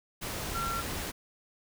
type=tone in noise; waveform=sine; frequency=1363 Hz; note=F6; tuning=43 cents flat; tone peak=-32 dBFS; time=0.54-0.82 s; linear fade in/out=20 ms; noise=pink; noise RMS=-36 dBFS; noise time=0.21-1.12 s; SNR=+1 dB; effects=none